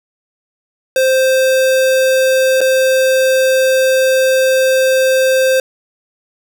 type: tone with dropouts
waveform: square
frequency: 523.3 Hz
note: C5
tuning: in tune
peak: -10 dBFS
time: 0.96-5.6 s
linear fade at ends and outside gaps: 2 ms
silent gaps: 2.607-2.613 s
effects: none